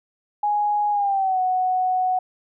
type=tone with pitch glide; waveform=sine; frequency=830.6 to 740 Hz; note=G#5 to F#5; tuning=0 to 0 cents; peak=-18 dBFS; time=0.43-2.19 s; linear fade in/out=5 ms; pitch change=-200 cents; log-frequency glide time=0.91-1.4 s; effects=none